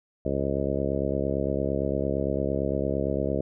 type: harmonic tone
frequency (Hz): 68.8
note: C#2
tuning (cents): -12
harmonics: 1 / 2 / 3 / 4 / 5 / 6 / 7 / 8 / 9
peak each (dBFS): -33 / -33 / -33 / -33 / -33 / -33 / -33 / -33 / -33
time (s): 0.25-3.41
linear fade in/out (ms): 5
effects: none